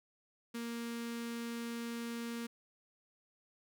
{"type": "tone with notch filter", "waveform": "sawtooth", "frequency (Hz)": 233.8, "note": "A#3", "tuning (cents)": 5, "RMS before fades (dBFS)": -41, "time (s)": [0.54, 2.47], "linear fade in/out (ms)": 10, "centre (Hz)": 730, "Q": 1.3, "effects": []}